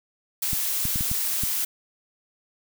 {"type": "noise", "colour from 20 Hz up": "blue", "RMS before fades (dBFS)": -26, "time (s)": [0.42, 1.65], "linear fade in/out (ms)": 5}
{"type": "clicks", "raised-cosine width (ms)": 5, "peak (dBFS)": -18, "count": 6, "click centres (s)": [0.532, 0.854, 0.959, 1.009, 1.115, 1.436]}
{"effects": []}